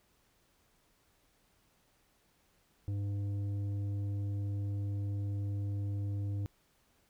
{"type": "tone with tanh clipping", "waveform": "sine", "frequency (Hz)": 100.6, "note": "G2", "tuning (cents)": 45, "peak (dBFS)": -34, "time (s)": [2.88, 6.46], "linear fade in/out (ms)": 0, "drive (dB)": 8, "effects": ["pink hiss -71 dBFS RMS until 7.09 s"]}